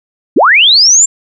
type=linear sweep; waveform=sine; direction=up; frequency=178.3 to 7459 Hz; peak=-3 dBFS; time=0.36-1.06 s; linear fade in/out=10 ms; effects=none